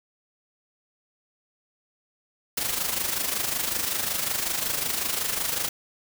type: noise with amplitude modulation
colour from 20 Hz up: white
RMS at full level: -25 dBFS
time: 2.57-5.69 s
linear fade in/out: 5 ms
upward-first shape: sine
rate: 25.4 Hz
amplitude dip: 60%
effects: none